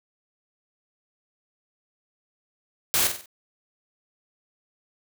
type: noise with echo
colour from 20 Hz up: white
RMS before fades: -22 dBFS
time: 2.94-3.07 s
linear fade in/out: 0 ms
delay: 47 ms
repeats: 4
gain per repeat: -7 dB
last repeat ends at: 3.258 s
effects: none